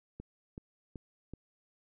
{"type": "click train", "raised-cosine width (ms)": 3, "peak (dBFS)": -30, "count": 4, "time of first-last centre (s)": [0.2, 1.336], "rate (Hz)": 2.64, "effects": []}